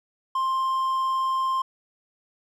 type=tone; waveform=triangle; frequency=1053 Hz; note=C6; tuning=11 cents sharp; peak=-20 dBFS; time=0.35-1.62 s; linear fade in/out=5 ms; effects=none